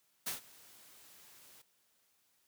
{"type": "noise with ADSR envelope", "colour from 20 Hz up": "white", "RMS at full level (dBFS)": -36, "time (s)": [0.26, 1.62], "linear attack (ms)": 11, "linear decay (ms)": 130, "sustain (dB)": -23, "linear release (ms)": 6, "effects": ["white hiss -74 dBFS RMS until 2.47 s", "high-pass 80 Hz 12 dB/octave"]}